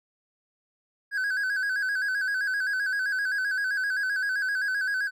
triangle tone with vibrato, 1580 Hz, G6, 13 cents sharp, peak -23 dBFS, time 1.11-5.11 s, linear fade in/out 50 ms, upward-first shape square, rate 7.7 Hz, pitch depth 70 cents each way, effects none

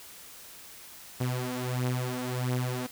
sawtooth beating tone pair, 125 / 126.5 Hz, B2 / B2, +21 / +42 cents, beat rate 1.5 Hz, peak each -27 / -29 dBFS, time 1.2-2.87 s, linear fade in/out 10 ms, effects white hiss -48 dBFS RMS until 2.91 s

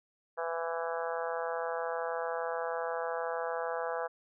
harmonic tone with a mistuned harmonic, 166.4 Hz, E3, 17 cents sharp, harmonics 3 / 4 / 5 / 6 / 7 / 8 / 9 / 10, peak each -36 / -38 / -40 / -42 / -43 / -44 / -45 / -46 dBFS, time 0.37-4.08 s, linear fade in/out 20 ms, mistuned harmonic 10, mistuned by -17 cents, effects none

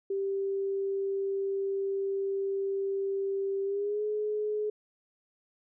sine tone with pitch glide, 392 to 422.6 Hz, G4 to G#4, 0 to +30 cents, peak -28 dBFS, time 0.1-4.7 s, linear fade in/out 5 ms, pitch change +130 cents, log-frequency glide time 3.64-4.03 s, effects none

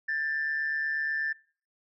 sine tone pair together, 1623 / 1771.2 Hz, G#6 / A6, -40 / +11 cents, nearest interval major second, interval 151 cents, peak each -35 / -27 dBFS, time 0.08-1.33 s, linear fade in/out 10 ms, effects noise-tail reverb RT60 0.4 s tail -22 dB re dry + tanh soft clip ceiling -22 dBFS

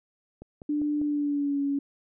click train, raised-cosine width 2 ms, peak -29 dBFS, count 4, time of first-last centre 0.42-1.015 s, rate 5.04 Hz
sine tone with pitch glide, 295.9 to 280.9 Hz, D4 to C#4, +13 to +23 cents, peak -24 dBFS, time 0.69-1.79 s, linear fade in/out 5 ms, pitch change -90 cents, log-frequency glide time 1.02-1.61 s
effects none

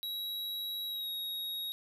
square tone with pitch glide, 3869 to 3778 Hz, B7 to A#7, -36 to +22 cents, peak -36 dBFS, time 0.03-1.72 s, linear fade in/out 0 ms, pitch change -42 cents, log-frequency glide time 0.87-1.09 s, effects none

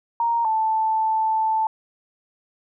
sine tone pair in turn, 932.3 / 880 Hz, A#5 / A5, 0 / 0 cents, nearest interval minor second, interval 100 cents, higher first, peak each -18 dBFS, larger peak neither, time 0.2-0.45 / 0.45-1.67 s, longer second, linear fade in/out 2 ms, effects none

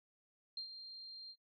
sine tone with ADSR envelope, 4186 Hz, C8, in tune, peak -39 dBFS, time 0.57-1.36 s, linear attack 3 ms, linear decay 97 ms, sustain -9 dB, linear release 60 ms, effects noise-tail reverb RT60 0.1 s tail -22 dB re dry

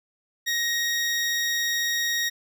20% pulse tone, 1878 Hz, A#6, 12 cents sharp, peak -18 dBFS, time 0.46-2.3 s, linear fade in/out 20 ms, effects none

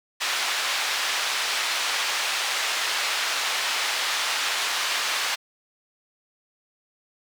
white band-pass noise, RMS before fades -26 dBFS, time 0.2-5.36 s, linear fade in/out 20 ms, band 840 to 4100 Hz, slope 12 dB/octave, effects none

